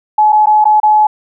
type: tone with dropouts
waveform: sine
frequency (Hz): 852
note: G#5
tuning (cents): +44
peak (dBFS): -5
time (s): 0.18-1.07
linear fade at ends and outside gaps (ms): 5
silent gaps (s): 0.323-0.327 / 0.459-0.469 / 0.643-0.653 / 0.801-0.831
effects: none